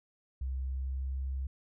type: tone with pitch glide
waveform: sine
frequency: 65.41 to 66.48 Hz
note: C2 to C2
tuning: 0 to +28 cents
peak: -32 dBFS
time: 0.41-1.47 s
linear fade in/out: 5 ms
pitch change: +28 cents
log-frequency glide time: 0.54-1.19 s
effects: none